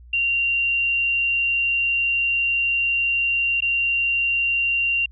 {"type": "tone with dropouts", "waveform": "sine", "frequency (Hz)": 2766, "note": "F7", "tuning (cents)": -17, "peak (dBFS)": -18, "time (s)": [0.13, 5.06], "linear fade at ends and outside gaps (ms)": 5, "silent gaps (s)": [3.606, 3.621], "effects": ["added 60 Hz sine -42 dBFS peak until 5.11 s"]}